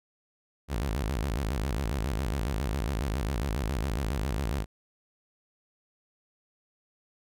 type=tone with vibrato; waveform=sawtooth; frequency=60.5 Hz; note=B1; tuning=35 cents flat; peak=-24 dBFS; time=0.68-4.66 s; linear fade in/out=50 ms; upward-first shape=square; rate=7.3 Hz; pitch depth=260 cents each way; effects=none

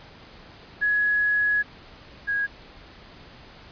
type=tone pair in turn; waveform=sine; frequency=1680 / 1648.3 Hz; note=G#6 / G#6; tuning=+19 / -14 cents; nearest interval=unison; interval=33 cents; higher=first; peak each=-19 / -22 dBFS; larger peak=first; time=0.81-1.63 / 2.27-2.47 s; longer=first; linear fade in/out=20 ms; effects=pink hiss -47 dBFS RMS until 3.71 s + resampled to 11025 Hz

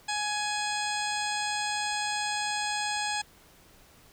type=harmonic tone with a mistuned harmonic; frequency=837 Hz; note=G#5; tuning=13 cents sharp; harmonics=1 / 2 / 3 / 4 / 5 / 6 / 8 / 9 / 10; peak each=-32 / -35 / -37 / -38 / -39 / -40 / -41 / -42 / -42 dBFS; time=0.08-3.22 s; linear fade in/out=10 ms; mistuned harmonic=10; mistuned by=-22 cents; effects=pink hiss -57 dBFS RMS until 4.12 s

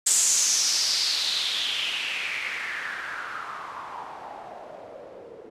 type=noise with low-pass filter sweep; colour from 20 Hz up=blue; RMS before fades=-28 dBFS; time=0.06-5.5 s; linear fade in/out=10 ms; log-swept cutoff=7800 to 430 Hz; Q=4.5; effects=resampled to 32000 Hz

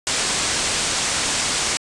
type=low-pass noise; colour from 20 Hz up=white; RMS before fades=-22 dBFS; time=0.07-1.77 s; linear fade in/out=0 ms; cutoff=8800 Hz; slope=48 dB/octave; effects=resampled to 24000 Hz

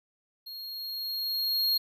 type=tone with level ramp; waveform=square; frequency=4269 Hz; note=C8; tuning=34 cents sharp; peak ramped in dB=-40 to -23 dBFS; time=0.46-1.78 s; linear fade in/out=10 ms; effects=none

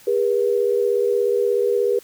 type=tone pair together; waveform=sine; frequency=405.4 / 482.1 Hz; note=G#4 / B4; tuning=-42 / -42 cents; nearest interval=minor third; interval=300 cents; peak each=-19 dBFS; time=0.07-1.99 s; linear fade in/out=5 ms; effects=white hiss -48 dBFS RMS until 2.03 s

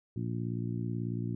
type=harmonic tone; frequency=58.27 Hz; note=A#1; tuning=in tune; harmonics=2 / 3 / 4 / 5 / 6; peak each=-34 / -38 / -40 / -42 / -44 dBFS; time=0.16-1.35 s; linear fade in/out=5 ms; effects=none

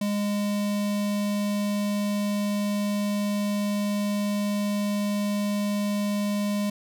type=tone with notch filter; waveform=square; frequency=205.2 Hz; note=G#3; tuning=21 cents flat; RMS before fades=-26 dBFS; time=0.01-6.7 s; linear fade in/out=5 ms; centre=1500 Hz; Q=1.9; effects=none

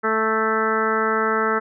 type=harmonic tone with a mistuned harmonic; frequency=220 Hz; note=A3; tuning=in tune; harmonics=1 / 2 / 3 / 4 / 5 / 6 / 7 / 8 / 9; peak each=-28 / -23 / -31 / -29 / -29 / -22 / -28 / -30 / -33 dBFS; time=0.03-1.6 s; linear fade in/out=20 ms; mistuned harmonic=7; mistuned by=+15 cents; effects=none

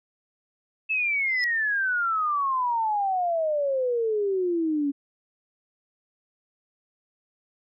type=exponential sweep; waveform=sine; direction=down; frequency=2637 to 277.2 Hz; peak=-22 dBFS; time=0.89-4.92 s; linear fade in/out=20 ms
type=tone with exponential growth; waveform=sine; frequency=5120 Hz; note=D#8; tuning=49 cents sharp; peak=-25 dBFS; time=1.27-1.44 s; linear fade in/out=0 ms; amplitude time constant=35 ms
effects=none

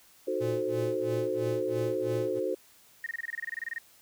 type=chord; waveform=sine; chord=D# diminished seventh; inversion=none; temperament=equal; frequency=311.1 / 370 / 440 / 523.3 Hz; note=D#4 / F#4 / A4 / C5; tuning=0 / 0 / 0 / 0 cents; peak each=-37 / -32 / -34 / -32 dBFS; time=0.27-2.55 s; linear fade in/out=10 ms
type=tone with tremolo; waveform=square; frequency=116.54 Hz; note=A#2; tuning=in tune; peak=-33 dBFS; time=0.4-2.4 s; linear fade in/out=20 ms; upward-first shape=sine; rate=3 Hz; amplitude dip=95%
type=tone bursts; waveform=sine; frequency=1856 Hz; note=A#6; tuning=8 cents flat; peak=-31 dBFS; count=16; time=3.04-3.783 s; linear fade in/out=2 ms; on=23 ms; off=25 ms
effects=white hiss -59 dBFS RMS until 4.01 s

